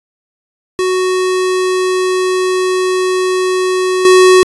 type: tone with level steps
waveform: square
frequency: 370.2 Hz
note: F#4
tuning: 1 cent sharp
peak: -12 / -4 dBFS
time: 0.79-4.43 s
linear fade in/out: 0 ms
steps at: 4.05 s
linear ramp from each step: 2 ms
effects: resampled to 24000 Hz